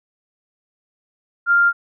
sine tone, 1396.9 Hz, F6, in tune, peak -11 dBFS, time 1.46-1.73 s, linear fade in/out 50 ms, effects none

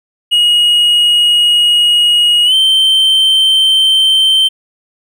triangle tone with pitch glide, 2888 to 3113 Hz, F#7 to G7, -43 to -13 cents, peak -5 dBFS, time 0.31-4.49 s, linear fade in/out 20 ms, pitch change +130 cents, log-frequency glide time 2.45-2.54 s, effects none

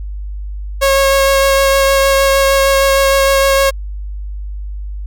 sawtooth tone with vibrato, 546 Hz, C#5, 26 cents flat, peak -5 dBFS, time 0.81-3.71 s, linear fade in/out 20 ms, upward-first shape sine, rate 6.5 Hz, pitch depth 10 cents each way, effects added 50 Hz sine -21 dBFS peak until 5.06 s

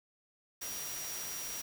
sine tone in noise, 5740 Hz, F8, 47 cents sharp, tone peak -42 dBFS, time 0.61-1.62 s, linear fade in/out 10 ms, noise white, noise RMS -42 dBFS, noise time 0.61-1.62 s, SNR -3 dB, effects none

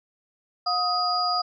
sine tone cluster, 719 / 1257 / 4862 Hz, F#5 / D#6 / D#8, -50 / +17 / -41 cents, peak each -26 dBFS, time 0.66-1.42 s, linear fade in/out 10 ms, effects none

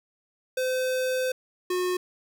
square tone pair in turn, 513 / 362.7 Hz, C5 / F#4, -34 / -34 cents, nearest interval tritone, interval 600 cents, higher first, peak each -25 dBFS, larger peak neither, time 0.57-1.32 / 1.7-1.97 s, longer first, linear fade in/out 5 ms, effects none

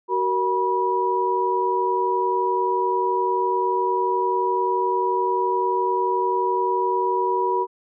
sine tone cluster, 376.6 / 468.1 / 972 Hz, F#4 / A#4 / B5, +31 / +7 / -28 cents, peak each -23 / -28 / -21 dBFS, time 0.08-7.67 s, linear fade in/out 50 ms, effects none

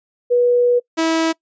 sine / sawtooth tone pair in turn, 487 / 325 Hz, B4 / E4, -24 / -24 cents, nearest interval perfect fifth, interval 700 cents, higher first, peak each -11 dBFS, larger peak neither, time 0.3-0.8 / 0.97-1.33 s, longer first, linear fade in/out 20 ms, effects noise-tail reverb RT60 0.1 s tail -24 dB re dry + resampled to 16000 Hz

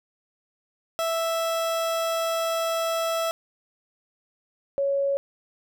30% pulse / sine tone pair in turn, 659.3 / 556 Hz, E5 / C#5, 0 / +5 cents, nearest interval minor third, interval 295 cents, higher first, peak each -21 dBFS, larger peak neither, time 0.99-3.31 / 4.78-5.17 s, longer first, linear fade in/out 0 ms, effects none

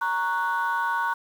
sine chord, F# major, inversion first, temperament equal, 932.3 / 1108.7 / 1480 Hz, A#5 / C#6 / F#6, 0 / 0 / 0 cents, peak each -25 / -28 / -26 dBFS, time 0.01-1.14 s, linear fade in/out 10 ms, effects tanh soft clip ceiling -17 dBFS + 8-bit

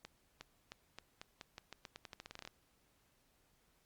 accelerating click train, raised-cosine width 0.2 ms, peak -30 dBFS, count 20, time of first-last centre 0.05-2.475 s, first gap 360 ms, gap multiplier 0.86, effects pink hiss -74 dBFS RMS until 3.85 s + Opus 48 kbps

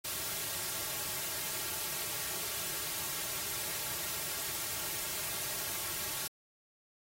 white noise with comb filter, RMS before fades -37 dBFS, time 0.04-6.28 s, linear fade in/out 10 ms, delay 4 ms, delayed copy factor -0.65, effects AAC 48 kbps

